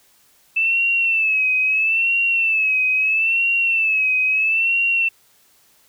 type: tone with vibrato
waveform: sine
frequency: 2633 Hz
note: E7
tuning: 3 cents flat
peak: -15 dBFS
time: 0.56-5.09 s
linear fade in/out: 10 ms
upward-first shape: sine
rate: 0.76 Hz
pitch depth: 77 cents each way
effects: white hiss -56 dBFS RMS until 5.88 s